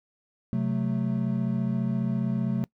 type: chord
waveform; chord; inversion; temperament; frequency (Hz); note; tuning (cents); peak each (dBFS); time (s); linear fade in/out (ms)
triangle; F# diminished; second; equal; 130.81 / 185 / 220; C3 / F#3 / A3; 0 / 0 / 0; -27 / -27 / -26; 0.53-2.64; 0
effects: noise-tail reverb RT60 0.1 s tail -23 dB re dry